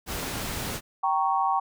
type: noise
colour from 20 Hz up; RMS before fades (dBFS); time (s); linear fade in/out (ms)
pink; -32; 0.06-0.81; 50
type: chord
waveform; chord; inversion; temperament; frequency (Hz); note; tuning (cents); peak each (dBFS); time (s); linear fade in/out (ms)
sine; G diminished; none; equal with one note detuned; 778.1 / 932.3 / 1108.7; G5 / Bb5 / Db6; -13 / 0 / 0; -25 / -27 / -26; 1.03-1.6; 10
effects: none